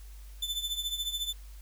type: tone with tremolo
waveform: 40% pulse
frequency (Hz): 3520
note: A7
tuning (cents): 0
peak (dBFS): -27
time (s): 0.42-1.33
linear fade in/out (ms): 5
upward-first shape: triangle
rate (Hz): 14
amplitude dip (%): 80
effects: added 50 Hz sine -44 dBFS peak until 1.61 s + white hiss -59 dBFS RMS until 1.61 s